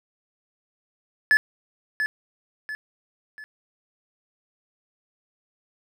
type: tone with echo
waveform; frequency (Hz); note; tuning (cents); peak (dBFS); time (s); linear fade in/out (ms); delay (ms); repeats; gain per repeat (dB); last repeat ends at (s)
triangle; 1724; A6; -36; -12; 1.31-1.37; 0; 690; 3; -8; 3.44
effects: none